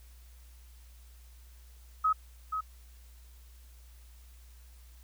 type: tone with echo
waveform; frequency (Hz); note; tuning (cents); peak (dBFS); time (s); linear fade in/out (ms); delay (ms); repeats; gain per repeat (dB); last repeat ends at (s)
sine; 1273; D#6; +39; -23; 2.04-2.13; 10; 480; 1; -7; 2.61
effects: added 60 Hz sine -51 dBFS peak until 5.03 s + white hiss -63 dBFS RMS until 5.03 s